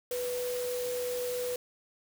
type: tone in noise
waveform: sine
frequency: 493.9 Hz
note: B4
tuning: in tune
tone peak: -31 dBFS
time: 0.11-1.56 s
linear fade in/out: 2 ms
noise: white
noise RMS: -41 dBFS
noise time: 0.11-1.56 s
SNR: +7 dB
effects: none